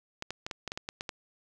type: clicks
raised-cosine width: 0.2 ms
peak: -18 dBFS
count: 10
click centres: 0.224 / 0.306 / 0.465 / 0.512 / 0.677 / 0.719 / 0.775 / 0.889 / 1.009 / 1.092 s
effects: none